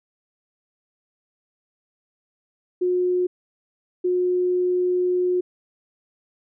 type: tone bursts at uneven times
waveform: sine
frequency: 361.1 Hz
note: F#4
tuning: 42 cents flat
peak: -18 dBFS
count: 2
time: 2.81-3.27 / 4.04-5.41 s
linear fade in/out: 10 ms
effects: none